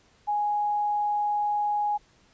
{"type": "tone", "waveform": "sine", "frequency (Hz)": 830.6, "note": "G#5", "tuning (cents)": 0, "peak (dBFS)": -23, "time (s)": [0.27, 1.98], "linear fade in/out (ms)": 20, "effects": ["pink hiss -61 dBFS RMS until 2.33 s", "resampled to 16000 Hz"]}